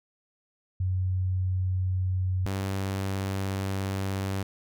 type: tone pair in turn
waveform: sine / sawtooth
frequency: 92.6 / 96.88 Hz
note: F#2 / G2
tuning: +2 / -20 cents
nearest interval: minor second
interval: 78 cents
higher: second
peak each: -24 dBFS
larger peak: neither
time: 0.8-2.46 / 2.46-4.43 s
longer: second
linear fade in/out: 5 ms
effects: none